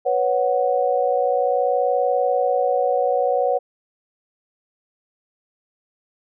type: chord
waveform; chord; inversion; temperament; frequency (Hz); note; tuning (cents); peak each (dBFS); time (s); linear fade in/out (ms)
sine; B suspended second; none; equal; 493.9 / 554.4 / 740; B4 / C#5 / F#5; 0 / 0 / 0; -21; 0.05-3.59; 20
effects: none